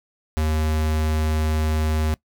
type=tone; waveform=square; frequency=77.78 Hz; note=D#2; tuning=in tune; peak=-20 dBFS; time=0.37-2.14 s; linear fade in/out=0 ms; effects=noise-tail reverb RT60 0.1 s tail -21 dB re dry